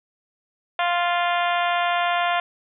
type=harmonic tone; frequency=349.2 Hz; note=F4; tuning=in tune; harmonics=2 / 3 / 4 / 5 / 6 / 7 / 8 / 9 / 10; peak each=-22 / -26 / -28 / -30 / -32 / -33 / -34 / -35 / -36 dBFS; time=0.79-2.4 s; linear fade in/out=2 ms; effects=none